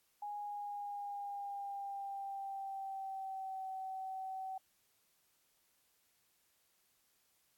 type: tone with pitch glide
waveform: sine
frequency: 826 to 761.8 Hz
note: G#5 to G5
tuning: -10 to -50 cents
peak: -40 dBFS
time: 0.22-4.58 s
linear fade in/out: 5 ms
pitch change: -140 cents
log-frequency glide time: 0.37-3.69 s
effects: white hiss -75 dBFS RMS until 7.57 s + AAC 64 kbps